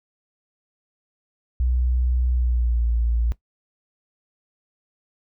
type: tone with pitch glide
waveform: sine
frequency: 62 to 57.85 Hz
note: B1 to A#1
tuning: +7 to -13 cents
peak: -18 dBFS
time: 1.6-3.32 s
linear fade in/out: 0 ms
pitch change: -120 cents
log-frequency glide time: 2.32-2.86 s
effects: noise-tail reverb RT60 0.1 s tail -17 dB re dry